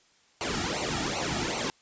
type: noise with flanger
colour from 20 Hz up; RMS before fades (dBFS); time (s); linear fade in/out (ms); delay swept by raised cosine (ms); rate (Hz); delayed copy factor
pink; -30; 0.41-1.7; 0; 0.58 to 1.98; 2.6; -0.95
effects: white hiss -63 dBFS RMS until 1.81 s + resampled to 16000 Hz